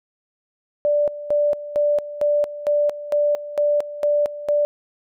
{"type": "tone with tremolo", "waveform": "sine", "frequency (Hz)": 587.3, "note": "D5", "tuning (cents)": 0, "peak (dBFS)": -15, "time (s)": [0.85, 4.65], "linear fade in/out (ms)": 0, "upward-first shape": "square", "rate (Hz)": 2.2, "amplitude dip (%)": 80, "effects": []}